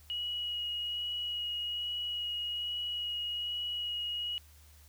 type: tone with vibrato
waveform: sine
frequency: 2903 Hz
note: F#7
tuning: 34 cents flat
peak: -33 dBFS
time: 0.1-4.38 s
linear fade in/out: 0 ms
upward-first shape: sine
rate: 1.2 Hz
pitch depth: 9 cents each way
effects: added 75 Hz sine -56 dBFS peak until 4.88 s + white hiss -62 dBFS RMS until 4.88 s